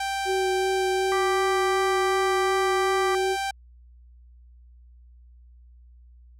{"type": "tone", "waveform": "sawtooth", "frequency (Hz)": 784, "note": "G5", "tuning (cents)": 0, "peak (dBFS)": -22, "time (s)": [0, 3.51], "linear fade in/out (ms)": 5}
{"type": "tone with vibrato", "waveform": "sine", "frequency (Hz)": 374.9, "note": "F#4", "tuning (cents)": 23, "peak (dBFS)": -23, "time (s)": [0.25, 3.37], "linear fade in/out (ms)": 50, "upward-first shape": "sine", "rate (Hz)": 2.7, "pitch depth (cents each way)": 14}
{"type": "harmonic tone", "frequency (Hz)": 392, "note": "G4", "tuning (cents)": 0, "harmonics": [3, 4, 5], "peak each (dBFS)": [-27, -33, -33], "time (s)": [1.12, 3.15], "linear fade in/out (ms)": 0}
{"effects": ["added 60 Hz sine -48 dBFS peak until 6.39 s", "low-pass 10000 Hz 12 dB/octave"]}